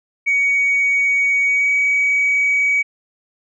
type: tone with pitch glide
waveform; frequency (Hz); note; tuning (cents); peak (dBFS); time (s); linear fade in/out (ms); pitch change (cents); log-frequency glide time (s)
sine; 2246 to 2266; C#7 to C#7; +22 to +37; -12; 0.26-2.83; 20; +15; 1.48-1.7
effects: tanh soft clip ceiling -10 dBFS